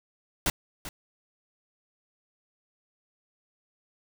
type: noise with echo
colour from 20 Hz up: pink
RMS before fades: -25 dBFS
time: 0.46-0.5 s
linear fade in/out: 2 ms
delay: 390 ms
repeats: 1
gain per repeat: -13 dB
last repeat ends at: 0.89 s
effects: none